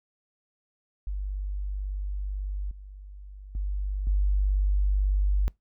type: tone with level steps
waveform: sine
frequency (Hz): 49.06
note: G1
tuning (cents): +2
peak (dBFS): -28 / -40 / -26 / -20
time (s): 1.07-5.48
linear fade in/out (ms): 0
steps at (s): 2.71 / 3.55 / 4.07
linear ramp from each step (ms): 2
effects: noise-tail reverb RT60 0.2 s tail -25 dB re dry